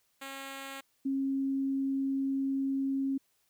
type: tone pair in turn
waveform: 5% pulse / sine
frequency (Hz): 272 / 271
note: C#4 / C#4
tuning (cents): -33 / -39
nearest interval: unison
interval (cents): 6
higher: first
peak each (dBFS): -29 / -28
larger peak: second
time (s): 0.21-0.81 / 1.05-3.18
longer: second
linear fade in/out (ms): 10
effects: white hiss -73 dBFS RMS until 3.49 s